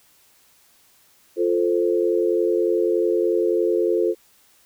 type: chord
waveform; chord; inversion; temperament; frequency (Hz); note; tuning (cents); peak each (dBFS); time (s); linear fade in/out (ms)
sine; F major; none; equal; 349.2 / 440 / 523.3; F4 / A4 / C5; 0 / 0 / 0; -20 / -21 / -25; 1.36-4.15; 50
effects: white hiss -57 dBFS RMS until 4.65 s